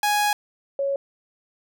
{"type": "tone pair in turn", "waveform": ["sawtooth", "sine"], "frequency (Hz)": [830.6, 554.4], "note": ["G#5", "C#5"], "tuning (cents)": [0, 0], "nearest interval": "perfect fifth", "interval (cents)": 700, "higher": "first", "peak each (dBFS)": [-15, -21], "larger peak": "first", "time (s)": [[0.03, 0.33], [0.79, 0.96]], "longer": "first", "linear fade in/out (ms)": 2, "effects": []}